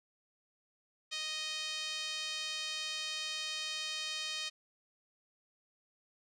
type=tone with band-pass filter; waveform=5% pulse; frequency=622.3 Hz; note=D#5; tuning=in tune; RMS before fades=-39 dBFS; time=1.11-4.5 s; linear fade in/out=20 ms; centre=3400 Hz; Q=1.3; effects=none